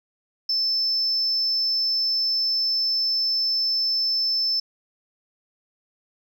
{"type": "tone", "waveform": "sine", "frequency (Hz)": 5280, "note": "E8", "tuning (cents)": 2, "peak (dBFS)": -19, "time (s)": [0.49, 4.6], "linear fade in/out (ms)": 5, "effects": ["tanh soft clip ceiling -16 dBFS", "10-bit"]}